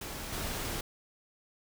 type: noise with level steps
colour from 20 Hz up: pink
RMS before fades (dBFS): -40 / -36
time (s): 0.01-0.81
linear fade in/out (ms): 5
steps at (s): 0.32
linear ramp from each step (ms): 10
effects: none